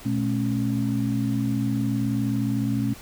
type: tone cluster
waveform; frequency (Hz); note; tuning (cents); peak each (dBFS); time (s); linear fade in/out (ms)
sine; 120.1 / 214.3 / 273.8; B2 / A3 / C#4; -48 / -45 / -21; -26; 0.05-2.94; 10
effects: pink hiss -44 dBFS RMS until 3.01 s